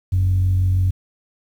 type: tone pair together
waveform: sine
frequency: 46.25 / 92.5 Hz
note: F#1 / F#2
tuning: 0 / 0 cents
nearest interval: octave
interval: 1200 cents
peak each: -23 / -13 dBFS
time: 0.12-0.91 s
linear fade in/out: 10 ms
effects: tanh soft clip ceiling -11 dBFS + 8-bit